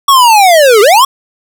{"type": "linear two-way sweep", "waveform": "square", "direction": "down then up", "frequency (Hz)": [1133, 392, 1133], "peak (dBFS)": -3, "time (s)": [0.08, 1.05], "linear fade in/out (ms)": 5, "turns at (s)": 0.81, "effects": []}